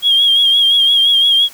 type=tone with vibrato; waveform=sine; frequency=3259 Hz; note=G#7; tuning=33 cents flat; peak=-7 dBFS; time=0.02-1.49 s; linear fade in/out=50 ms; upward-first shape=sine; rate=5.8 Hz; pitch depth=46 cents each way; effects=tanh soft clip ceiling -3 dBFS + white hiss -39 dBFS RMS until 1.53 s